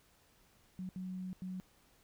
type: tone bursts at uneven times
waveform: sine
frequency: 185 Hz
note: F#3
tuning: in tune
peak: -39 dBFS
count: 3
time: 0.79-0.89 / 0.96-1.33 / 1.42-1.6 s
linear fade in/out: 0 ms
effects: pink hiss -68 dBFS RMS until 2.03 s